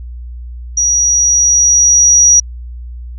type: tone with level ramp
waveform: sine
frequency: 5780 Hz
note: F#8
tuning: 41 cents flat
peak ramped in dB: -9 to -3 dBFS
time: 0.77-2.4 s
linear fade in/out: 5 ms
effects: added 60 Hz sine -24 dBFS peak until 3.18 s